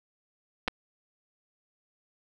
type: clicks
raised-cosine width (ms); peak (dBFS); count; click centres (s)
0.3; -12; 2; 0.678 / 0.682
effects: none